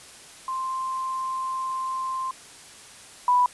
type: tone pair in turn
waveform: sine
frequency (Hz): 1047 / 987.8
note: C6 / B5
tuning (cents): +1 / 0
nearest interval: minor second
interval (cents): 101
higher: first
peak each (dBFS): -26 / -16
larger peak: second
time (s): 0.48-2.31 / 3.28-3.46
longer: first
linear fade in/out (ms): 2
effects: white hiss -46 dBFS RMS until 3.53 s + resampled to 24000 Hz